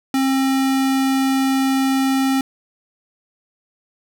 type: tone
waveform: square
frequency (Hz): 267.3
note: C4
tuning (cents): +37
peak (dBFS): -16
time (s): 0.14-2.41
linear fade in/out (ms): 2
effects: none

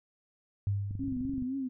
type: tone with exponential decay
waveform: sine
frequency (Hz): 100.1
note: G2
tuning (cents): +37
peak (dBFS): -25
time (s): 0.67-1.69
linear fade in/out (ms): 0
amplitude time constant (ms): 220
type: click train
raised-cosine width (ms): 5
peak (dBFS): -29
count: 13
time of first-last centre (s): 0.91-1.423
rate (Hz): 23.4
type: tone with vibrato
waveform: sine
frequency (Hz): 261.6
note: C4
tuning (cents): 0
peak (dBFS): -31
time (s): 0.99-1.69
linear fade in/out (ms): 20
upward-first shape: triangle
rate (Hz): 3.9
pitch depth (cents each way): 100
effects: none

